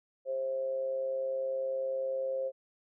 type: tone with amplitude modulation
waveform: sine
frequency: 530 Hz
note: C5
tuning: 22 cents sharp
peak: -28 dBFS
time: 0.25-2.52 s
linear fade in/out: 50 ms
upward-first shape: sine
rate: 130 Hz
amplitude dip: 50%
effects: none